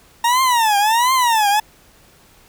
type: tone with vibrato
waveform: 40% pulse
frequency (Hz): 921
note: A#5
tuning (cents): -21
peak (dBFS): -12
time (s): 0.24-1.6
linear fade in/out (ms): 5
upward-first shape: triangle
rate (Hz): 1.4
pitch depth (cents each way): 250
effects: pink hiss -50 dBFS RMS until 2.48 s